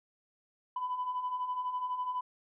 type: beating tone pair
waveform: sine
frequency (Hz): 990 / 1002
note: B5 / B5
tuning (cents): +4 / +25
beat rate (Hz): 12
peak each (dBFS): -39 / -32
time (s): 0.76-2.21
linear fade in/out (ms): 5
effects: tanh soft clip ceiling -27 dBFS